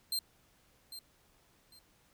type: tone with echo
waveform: sawtooth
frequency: 4160 Hz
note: C8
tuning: 11 cents flat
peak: -29 dBFS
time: 0.12-0.19 s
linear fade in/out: 2 ms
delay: 800 ms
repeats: 2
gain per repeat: -12 dB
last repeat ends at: 1.79 s
effects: pink hiss -68 dBFS RMS until 2.13 s